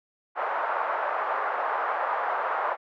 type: band-pass noise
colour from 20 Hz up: white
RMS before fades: -28 dBFS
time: 0.35-2.77 s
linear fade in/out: 50 ms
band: 590 to 1300 Hz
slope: 24 dB/octave
effects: none